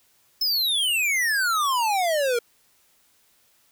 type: exponential sweep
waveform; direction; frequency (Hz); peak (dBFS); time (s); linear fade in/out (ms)
square; down; 5300 to 460.4; -21; 0.41-2.39; 5
effects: white hiss -62 dBFS RMS until 3.71 s